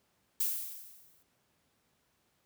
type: noise with exponential decay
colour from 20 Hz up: violet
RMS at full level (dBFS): -29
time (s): 0.4-1.23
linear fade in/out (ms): 5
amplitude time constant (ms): 180
effects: pink hiss -74 dBFS RMS until 2.45 s + high-pass 80 Hz 12 dB/octave